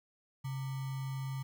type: tone with sample-and-hold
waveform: sine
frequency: 134.2 Hz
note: C3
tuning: 44 cents sharp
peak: -35 dBFS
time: 0.44-1.43 s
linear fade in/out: 10 ms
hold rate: 1050 Hz
effects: none